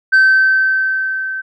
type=tone with level ramp; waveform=sine; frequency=1544 Hz; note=G6; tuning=27 cents flat; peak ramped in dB=-3 to -20 dBFS; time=0.12-1.42 s; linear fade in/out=20 ms; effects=tanh soft clip ceiling -5 dBFS